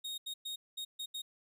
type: tone bursts at uneven times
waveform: 40% pulse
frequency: 3729 Hz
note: A#7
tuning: in tune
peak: -37 dBFS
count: 6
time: 0.04-0.18 / 0.26-0.34 / 0.45-0.56 / 0.77-0.85 / 0.99-1.06 / 1.14-1.22 s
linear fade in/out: 10 ms
effects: none